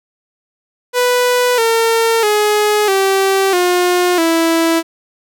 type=tone with pitch steps; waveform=sawtooth; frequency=493.9 / 455.5 / 420.1 / 387.5 / 357.4 / 329.6 Hz; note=B4 / A#4 / G#4 / G4 / F4 / E4; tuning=0 / -40 / +20 / -20 / +40 / 0 cents; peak=-7 dBFS; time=0.93-4.83 s; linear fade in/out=50 ms; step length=650 ms; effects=none